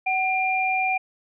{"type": "tone pair together", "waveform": "sine", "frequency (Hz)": [753.4, 2392], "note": ["F#5", "D7"], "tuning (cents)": [31, 31], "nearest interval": "octave + minor sixth", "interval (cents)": 2000, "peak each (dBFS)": -23, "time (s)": [0.06, 0.98], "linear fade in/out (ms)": 10, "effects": []}